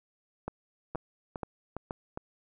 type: two click trains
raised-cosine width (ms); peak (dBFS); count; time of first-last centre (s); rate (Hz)
1; -22 / -20; 4 / 4; 0.95-2.174 / 0.48-1.909; 2.45 / 2.1
effects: none